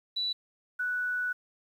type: tone pair in turn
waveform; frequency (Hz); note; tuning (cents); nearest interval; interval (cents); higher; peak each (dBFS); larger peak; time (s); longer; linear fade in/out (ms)
sine; 3951 / 1480; B7 / F#6; 0 / 0; octave + perfect fourth; 1700; first; -28; neither; 0.16-0.33 / 0.79-1.33; second; 10
effects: 10-bit